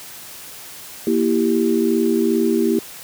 sine chord, E diminished, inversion second, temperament equal with one note detuned, 235 / 329.6 / 392 Hz, Bb3 / E4 / G4, +14 / 0 / 0 cents, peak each -19 dBFS, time 1.07-2.79 s, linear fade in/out 2 ms, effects white hiss -37 dBFS RMS until 3.03 s + high-pass 60 Hz 12 dB/octave

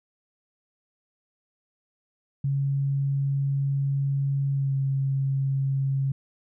sine tone with pitch glide, 138.59 to 136.13 Hz, C#3 to C#3, 0 to -31 cents, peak -22 dBFS, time 2.44-6.12 s, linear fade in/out 5 ms, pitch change -31 cents, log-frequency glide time 4.52-4.75 s, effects none

